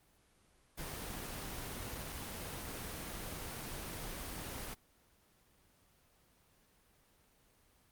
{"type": "noise", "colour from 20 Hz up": "pink", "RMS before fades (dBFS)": -43, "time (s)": [0.77, 4.75], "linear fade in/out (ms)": 20, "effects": ["pink hiss -69 dBFS RMS until 7.91 s", "Opus 24 kbps"]}